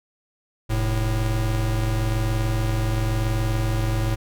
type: tone pair together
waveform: square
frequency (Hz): 43.65 / 110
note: F1 / A2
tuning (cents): 0 / 0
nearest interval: octave + major third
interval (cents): 1600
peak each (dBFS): -25 / -23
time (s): 0.69-4.16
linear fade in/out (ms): 20
effects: none